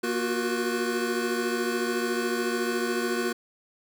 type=tone cluster; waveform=square; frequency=236.8 / 358.8 / 372.7 / 472.8 / 1495 Hz; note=A#3 / F4 / F#4 / A#4 / F#6; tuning=+27 / +47 / +13 / +24 / +17 cents; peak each=-32 / -31 / -33 / -35 / -35 dBFS; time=0.03-3.33 s; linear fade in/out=10 ms; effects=none